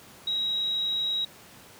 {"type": "tone", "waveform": "sine", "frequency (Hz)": 3832, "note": "A#7", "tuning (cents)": 47, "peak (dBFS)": -25, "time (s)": [0.27, 1.25], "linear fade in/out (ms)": 5, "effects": ["pink hiss -50 dBFS RMS until 1.79 s", "high-pass 100 Hz 12 dB/octave"]}